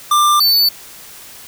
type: tone pair in turn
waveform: square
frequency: 1188 / 4502 Hz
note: D6 / C#8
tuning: +20 / +26 cents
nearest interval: octave + major seventh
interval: 2306 cents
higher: second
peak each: -10 dBFS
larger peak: neither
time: 0.11-0.4 / 0.4-0.69 s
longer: neither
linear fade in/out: 5 ms
effects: white hiss -37 dBFS RMS until 1.47 s